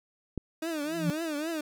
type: click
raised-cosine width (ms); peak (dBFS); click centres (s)
3; -19; 0.377
type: tone with vibrato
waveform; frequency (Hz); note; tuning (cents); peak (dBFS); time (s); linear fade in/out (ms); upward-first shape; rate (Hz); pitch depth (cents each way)
30% pulse; 311.1; D#4; 0; -28; 0.62-1.61; 5; triangle; 3.7; 160
type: tone with exponential growth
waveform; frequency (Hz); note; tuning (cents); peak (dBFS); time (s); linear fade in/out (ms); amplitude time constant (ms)
sine; 169.6; E3; +50; -21; 0.83-1.1; 0; 57
effects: none